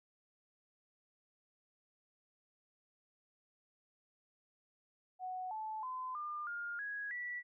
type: tone with pitch steps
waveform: sine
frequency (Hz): 740 / 869.9 / 1022.6 / 1202.1 / 1413.2 / 1661.2 / 1952.9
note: F#5 / A5 / C6 / D6 / F6 / G#6 / B6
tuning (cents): 0 / -20 / -40 / +40 / +20 / 0 / -20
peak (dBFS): -39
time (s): 5.19-7.43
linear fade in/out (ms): 50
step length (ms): 320
effects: none